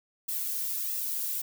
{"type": "noise with flanger", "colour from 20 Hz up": "violet", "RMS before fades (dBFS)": -32, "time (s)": [0.28, 1.42], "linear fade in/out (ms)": 10, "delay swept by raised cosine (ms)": [1.3, 2.4], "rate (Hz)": 1.5, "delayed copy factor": -1, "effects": []}